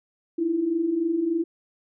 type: tone pair together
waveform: sine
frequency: 311.1 / 334.5 Hz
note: D#4 / E4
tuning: 0 / +25 cents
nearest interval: minor second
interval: 125 cents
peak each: -29 / -22 dBFS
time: 0.38-1.44 s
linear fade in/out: 10 ms
effects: none